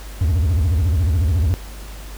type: tone with vibrato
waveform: triangle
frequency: 82.2 Hz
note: E2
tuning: 4 cents flat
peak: -12 dBFS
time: 0.21-1.54 s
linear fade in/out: 0 ms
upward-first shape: sine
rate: 14 Hz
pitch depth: 280 cents each way
effects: added 50 Hz sine -32 dBFS peak until 2.17 s + pink hiss -40 dBFS RMS until 2.17 s